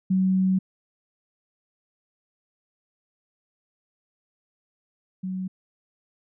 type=tone pair in turn; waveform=sine; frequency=188 / 186.7 Hz; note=F#3 / F#3; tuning=+28 / +16 cents; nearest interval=unison; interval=12 cents; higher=first; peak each=-18 / -27 dBFS; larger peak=first; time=0.1-0.59 / 5.23-5.48 s; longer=first; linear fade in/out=10 ms; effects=none